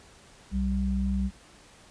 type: tone pair together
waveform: sine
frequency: 64.6 / 193.58 Hz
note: C2 / G3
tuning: -21 / -21 cents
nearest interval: octave + perfect fifth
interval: 1900 cents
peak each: -27 dBFS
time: 0.51-1.31 s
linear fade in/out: 50 ms
effects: pink hiss -54 dBFS RMS until 1.9 s + resampled to 22050 Hz